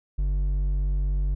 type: tone with hard clipping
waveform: sine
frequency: 48.04 Hz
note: G1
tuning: 34 cents flat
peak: -23 dBFS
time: 0.18-1.35 s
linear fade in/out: 10 ms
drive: 5 dB
effects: none